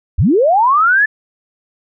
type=linear sweep; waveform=sine; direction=up; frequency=48.52 to 1760 Hz; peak=-8 dBFS; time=0.18-1.06 s; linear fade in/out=10 ms; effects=none